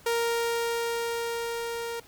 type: tone with level ramp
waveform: sawtooth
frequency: 466.2 Hz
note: A#4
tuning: in tune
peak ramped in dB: -20 to -28 dBFS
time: 0.06-2 s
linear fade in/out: 5 ms
effects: pink hiss -54 dBFS RMS until 2.07 s